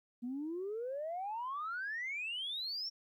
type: exponential sweep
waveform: sine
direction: up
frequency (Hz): 234.5 to 5580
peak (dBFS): -36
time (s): 0.22-2.9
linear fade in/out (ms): 20
effects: tanh soft clip ceiling -33 dBFS + 13-bit